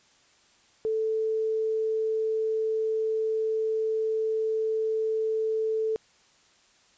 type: tone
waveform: sine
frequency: 440 Hz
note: A4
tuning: in tune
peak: -24 dBFS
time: 0.85-5.96 s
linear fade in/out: 0 ms
effects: white hiss -61 dBFS RMS until 6.97 s + resampled to 16000 Hz